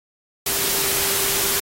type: tone in noise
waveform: sine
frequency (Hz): 394.3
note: G4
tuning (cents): +10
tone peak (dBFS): -32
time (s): 0.46-1.6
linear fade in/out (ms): 5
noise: white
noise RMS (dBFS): -21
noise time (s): 0.46-1.6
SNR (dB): -14
effects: AAC 48 kbps